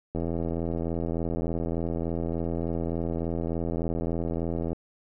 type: click train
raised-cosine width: 2 ms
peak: -17 dBFS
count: 383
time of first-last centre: 0.15-4.73 s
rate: 83.4 Hz
effects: none